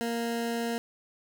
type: tone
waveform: 20% pulse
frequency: 233.1 Hz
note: A#3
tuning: in tune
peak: -24 dBFS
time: 0.01-0.78 s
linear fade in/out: 0 ms
effects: none